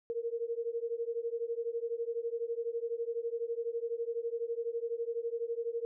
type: beating tone pair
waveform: sine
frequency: 460 / 472 Hz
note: A#4 / A#4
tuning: -23 / +22 cents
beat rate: 12 Hz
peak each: -36 / -36 dBFS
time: 0.1-5.85 s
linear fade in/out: 0 ms
effects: none